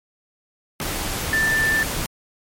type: tone in noise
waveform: sine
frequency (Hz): 1771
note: A6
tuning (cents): +11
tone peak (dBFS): -17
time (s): 1.33-1.83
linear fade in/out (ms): 0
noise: pink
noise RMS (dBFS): -26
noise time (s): 0.8-2.06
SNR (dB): +6
effects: MP3 64 kbps